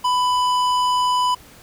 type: tone with tanh clipping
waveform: sine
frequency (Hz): 996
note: B5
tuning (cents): +14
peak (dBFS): -18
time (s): 0.04-1.35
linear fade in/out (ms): 10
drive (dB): 15
effects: pink hiss -46 dBFS RMS until 1.62 s